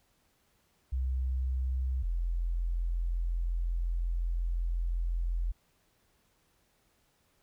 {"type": "tone pair in turn", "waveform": "sine", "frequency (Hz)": [64.1, 42.78], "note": ["C2", "F1"], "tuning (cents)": [-35, -35], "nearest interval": "perfect fifth", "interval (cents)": 700, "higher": "first", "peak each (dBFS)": -28, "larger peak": "neither", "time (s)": [[0.92, 2.03], [2.03, 5.52]], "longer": "second", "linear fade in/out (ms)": 10, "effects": ["pink hiss -71 dBFS RMS until 7.42 s"]}